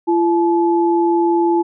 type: tone pair together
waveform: sine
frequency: 340.7 / 860 Hz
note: F4 / A5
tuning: -43 / -40 cents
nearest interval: octave + major third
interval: 1603 cents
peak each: -13 / -18 dBFS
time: 0.07-1.63 s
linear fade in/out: 20 ms
effects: none